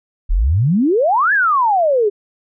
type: exponential two-way sweep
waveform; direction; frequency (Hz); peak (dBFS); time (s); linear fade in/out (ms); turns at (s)
sine; up then down; 34.65 to 1741 to 393.6; -11; 0.29-2.1; 20; 1.33
effects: none